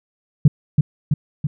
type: tone with echo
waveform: sine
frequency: 146.83 Hz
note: D3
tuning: in tune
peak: -4 dBFS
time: 0.45-0.48 s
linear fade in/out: 5 ms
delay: 330 ms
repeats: 3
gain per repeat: -4 dB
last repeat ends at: 1.47 s
effects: tanh soft clip ceiling -2 dBFS